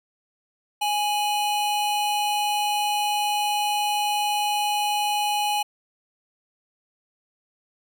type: tone pair together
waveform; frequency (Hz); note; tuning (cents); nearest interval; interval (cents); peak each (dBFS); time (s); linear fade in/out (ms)
square; 830.6 / 2960; G#5 / F#7; 0 / 0; octave + minor seventh; 2200; -23 / -30; 0.81-5.63; 10
effects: none